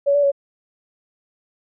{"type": "tone with pitch steps", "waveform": "sine", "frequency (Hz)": [564, 576, 560], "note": ["C#5", "D5", "C#5"], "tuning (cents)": [30, -34, 18], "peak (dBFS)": -13, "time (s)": [0.06, 0.318], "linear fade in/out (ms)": 20, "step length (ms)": 86, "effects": []}